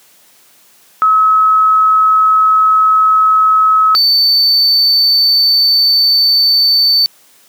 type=tone pair in turn; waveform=sine / triangle; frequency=1285 / 4536 Hz; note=E6 / C#8; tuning=-45 / +39 cents; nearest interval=octave + minor seventh; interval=2184 cents; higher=second; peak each=-6 dBFS; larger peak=neither; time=1.02-3.95 / 3.95-7.06 s; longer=second; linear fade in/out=0 ms; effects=white hiss -47 dBFS RMS until 7.48 s + high-pass 150 Hz 12 dB/octave